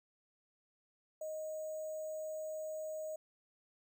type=tone with sample-and-hold; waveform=sine; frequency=623 Hz; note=D#5; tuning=2 cents sharp; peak=-39 dBFS; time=1.21-3.16 s; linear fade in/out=5 ms; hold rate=7350 Hz; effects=none